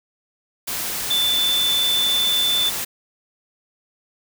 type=tone in noise; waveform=sine; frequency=3520 Hz; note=A7; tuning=in tune; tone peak=-17 dBFS; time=1.1-2.7 s; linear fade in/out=10 ms; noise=white; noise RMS=-26 dBFS; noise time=0.67-2.85 s; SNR=+6 dB; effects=none